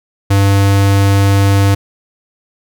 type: tone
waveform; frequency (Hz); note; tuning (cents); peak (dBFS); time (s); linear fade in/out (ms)
square; 99; G2; +18; -8; 0.3-1.75; 10
effects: none